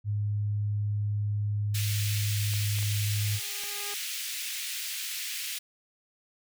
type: tone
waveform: sine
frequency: 103.7 Hz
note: G#2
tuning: 2 cents flat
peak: -26 dBFS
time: 0.04-3.4 s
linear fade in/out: 50 ms
type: high-pass noise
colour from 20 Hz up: pink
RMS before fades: -35 dBFS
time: 1.74-5.59 s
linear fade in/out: 10 ms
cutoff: 2200 Hz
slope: 24 dB/octave
type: tone with exponential growth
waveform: 10% pulse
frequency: 409 Hz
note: G#4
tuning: 26 cents flat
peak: -30 dBFS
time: 2.51-3.94 s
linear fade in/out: 0 ms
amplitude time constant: 310 ms
type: clicks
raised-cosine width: 0.5 ms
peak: -31 dBFS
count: 4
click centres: 2.537 / 2.787 / 2.827 / 3.636 s
effects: none